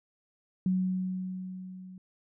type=tone with level ramp; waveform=sine; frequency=185.4 Hz; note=F#3; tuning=4 cents sharp; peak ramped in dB=-23 to -44 dBFS; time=0.66-1.98 s; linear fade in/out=2 ms; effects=none